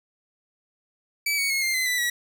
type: tone with pitch steps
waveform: sawtooth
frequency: 2300 / 2233 / 2168 / 2105 / 2044 / 1985 / 1927.4 Hz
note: D7 / C#7 / C#7 / C7 / C7 / B6 / B6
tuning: -37 / +12 / -39 / +10 / -41 / +8 / -43 cents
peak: -19 dBFS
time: 1.26-2.1 s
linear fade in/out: 5 ms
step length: 120 ms
effects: none